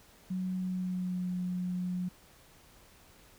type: tone with pitch glide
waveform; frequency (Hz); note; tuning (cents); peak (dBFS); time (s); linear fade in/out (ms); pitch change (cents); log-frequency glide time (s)
sine; 185 to 180.57; F#3 to F#3; 0 to -42; -31; 0.3-2.09; 10; -42; 0.55-1.31
effects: pink hiss -59 dBFS RMS until 3.38 s